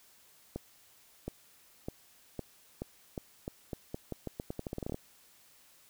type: accelerating click train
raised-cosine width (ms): 2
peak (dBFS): -23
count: 22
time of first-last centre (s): 0.56-4.944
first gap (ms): 720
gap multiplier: 0.84
effects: white hiss -62 dBFS RMS until 5.89 s